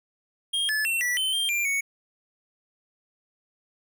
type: tone with pitch steps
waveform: square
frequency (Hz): 3230 / 1727 / 2707 / 1955 / 3069 / 3182 / 2379 / 2222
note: G#7 / A6 / E7 / B6 / G7 / G7 / D7 / C#7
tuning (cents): -49 / -33 / +45 / -18 / -37 / +25 / +22 / +4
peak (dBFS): -24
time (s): 0.53-1.81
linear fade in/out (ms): 10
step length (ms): 160
effects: none